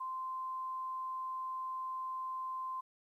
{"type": "tone", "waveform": "sine", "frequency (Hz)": 1040, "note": "C6", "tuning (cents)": -11, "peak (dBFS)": -37, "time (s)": [0, 2.81], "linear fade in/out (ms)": 10, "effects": ["12-bit"]}